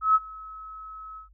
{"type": "tone with ADSR envelope", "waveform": "sine", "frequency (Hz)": 1289, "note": "E6", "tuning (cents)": -39, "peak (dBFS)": -14, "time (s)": [0.01, 1.29], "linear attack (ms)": 140, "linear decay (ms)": 36, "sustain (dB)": -24, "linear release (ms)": 120, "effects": ["added 50 Hz sine -53 dBFS peak until 1.33 s"]}